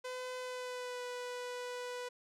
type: tone with pitch glide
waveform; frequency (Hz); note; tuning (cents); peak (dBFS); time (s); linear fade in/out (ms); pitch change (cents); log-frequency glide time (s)
sawtooth; 506 to 493.6; B4 to B4; +42 to -1; -36; 0.04-2.09; 10; -43; 0.38-1.03
effects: low-pass 9000 Hz 12 dB/octave